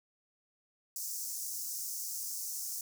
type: high-pass noise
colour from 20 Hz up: pink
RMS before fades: -39 dBFS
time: 0.96-2.81 s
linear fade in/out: 2 ms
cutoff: 5400 Hz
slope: 48 dB/octave
effects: none